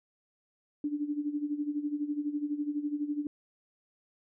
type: tone with tremolo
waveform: sine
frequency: 293.7 Hz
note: D4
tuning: in tune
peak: -27 dBFS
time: 0.84-3.27 s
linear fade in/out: 2 ms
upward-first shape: sine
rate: 12 Hz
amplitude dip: 75%
effects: none